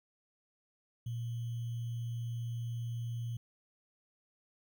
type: tone with sample-and-hold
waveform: sine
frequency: 117.6 Hz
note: A#2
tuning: 16 cents sharp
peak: -35 dBFS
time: 1.06-3.37 s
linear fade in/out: 5 ms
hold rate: 3150 Hz
effects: none